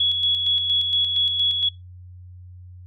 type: tone with tremolo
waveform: sine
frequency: 3366 Hz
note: G#7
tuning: 23 cents sharp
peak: -16 dBFS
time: 0-1.69 s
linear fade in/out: 5 ms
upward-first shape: square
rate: 4.3 Hz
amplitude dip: 40%
effects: noise-tail reverb RT60 0.2 s tail -23 dB re dry + added 90 Hz sine -39 dBFS peak until 2.86 s